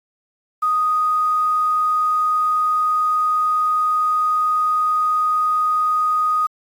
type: tone with quantisation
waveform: sine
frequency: 1244.5 Hz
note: D#6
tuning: in tune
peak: -15 dBFS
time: 0.62-6.47 s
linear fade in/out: 10 ms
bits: 7
effects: AAC 64 kbps